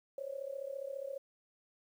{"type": "tone with amplitude modulation", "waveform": "sine", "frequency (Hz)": 548, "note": "C#5", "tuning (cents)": -20, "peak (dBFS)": -35, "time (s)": [0.18, 1.18], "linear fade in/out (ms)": 2, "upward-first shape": "sine", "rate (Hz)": 34.7, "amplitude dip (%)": 85, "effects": ["11-bit"]}